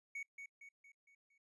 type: tone with echo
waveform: triangle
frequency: 2229 Hz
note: C#7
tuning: 9 cents sharp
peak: -40 dBFS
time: 0.15-0.23 s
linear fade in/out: 5 ms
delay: 230 ms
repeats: 5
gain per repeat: -6 dB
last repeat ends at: 1.38 s
effects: noise-tail reverb RT60 0.1 s tail -24 dB re dry + resampled to 24000 Hz